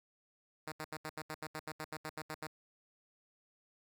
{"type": "tone bursts", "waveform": "5% pulse", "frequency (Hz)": 155.56, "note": "D#3", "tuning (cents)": 0, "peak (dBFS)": -29, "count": 15, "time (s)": [0.67, 2.471], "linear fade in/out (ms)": 5, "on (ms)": 51, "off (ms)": 74, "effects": []}